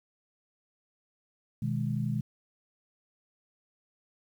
sine chord, G# minor, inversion first, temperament just, 124.59 / 155.74 / 207.7 Hz, B2 / D#3 / G#3, +16 / +2 / 0 cents, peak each -31 / -33 / -33 dBFS, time 1.62-2.21 s, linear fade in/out 5 ms, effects 10-bit

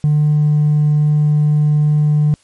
sine tone with hard clipping, 149.8 Hz, D3, 35 cents sharp, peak -10 dBFS, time 0.04-2.34 s, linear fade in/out 0 ms, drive 1 dB, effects white hiss -54 dBFS RMS until 2.43 s + MP3 48 kbps

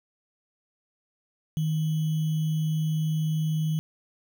sine tone with sample-and-hold, 156.7 Hz, D#3, 13 cents sharp, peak -23 dBFS, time 1.57-3.79 s, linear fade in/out 0 ms, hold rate 3150 Hz, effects none

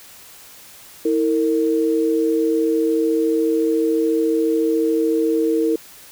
sine tone pair together, 323.2 / 457.1 Hz, E4 / A#4, -34 / -34 cents, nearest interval tritone, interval 600 cents, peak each -18 dBFS, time 1.05-5.76 s, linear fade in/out 5 ms, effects white hiss -43 dBFS RMS until 6.11 s

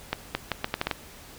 accelerating click train, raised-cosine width 0.3 ms, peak -9 dBFS, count 8, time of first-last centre 0.13-0.912 s, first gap 220 ms, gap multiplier 0.76, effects pink hiss -47 dBFS RMS until 1.38 s

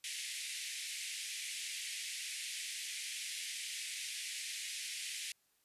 pink band-pass noise, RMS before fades -43 dBFS, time 0.04-5.32 s, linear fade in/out 2 ms, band 2000 to 11000 Hz, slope 48 dB/octave, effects white hiss -75 dBFS RMS until 5.64 s + resampled to 32000 Hz

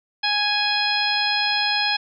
harmonic tone with a mistuned harmonic, 830.6 Hz, G#5, in tune, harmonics 1 / 2 / 3 / 4 / 5 / 6, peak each -26 / -26 / -26 / -26 / -26 / -26 dBFS, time 0.23-1.97 s, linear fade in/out 10 ms, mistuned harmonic 6, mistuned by +42 cents, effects none

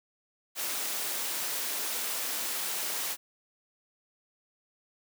white high-pass noise, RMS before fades -33 dBFS, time 0.55-3.17 s, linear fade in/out 50 ms, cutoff 290 Hz, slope 12 dB/octave, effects none

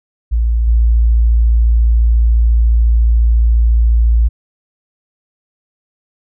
sine tone with level steps, 57.1 Hz, A#1, 35 cents flat, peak -10 / -7 dBFS, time 0.31-4.29 s, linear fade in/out 20 ms, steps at 0.67 s, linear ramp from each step 10 ms, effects none

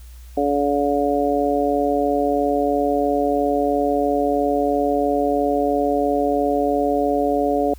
harmonic tone, 143 Hz, D3, 46 cents flat, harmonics 2 / 3 / 4 / 5, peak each -22 / -22 / -22 / -22 dBFS, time 0.37-7.74 s, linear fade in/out 5 ms, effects added 60 Hz sine -37 dBFS peak until 7.78 s + white hiss -52 dBFS RMS until 7.78 s

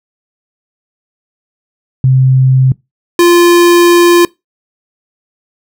sine / square tone pair in turn, 130.81 / 346.9 Hz, C3 / F4, 0 / -12 cents, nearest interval octave + perfect fourth, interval 1688 cents, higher second, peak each -4 dBFS, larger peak neither, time 2.04-2.72 / 3.19-4.25 s, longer second, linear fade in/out 2 ms, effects noise-tail reverb RT60 0.2 s tail -23 dB re dry

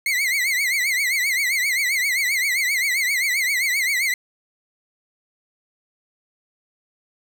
40% pulse tone with vibrato, 2102 Hz, C7, 7 cents sharp, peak -18 dBFS, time 0.06-4.14 s, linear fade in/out 2 ms, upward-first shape triangle, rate 7.6 Hz, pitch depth 160 cents each way, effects none

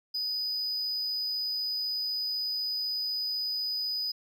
triangle tone, 4978 Hz, D#8, in tune, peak -28 dBFS, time 0.14-4.12 s, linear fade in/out 10 ms, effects none

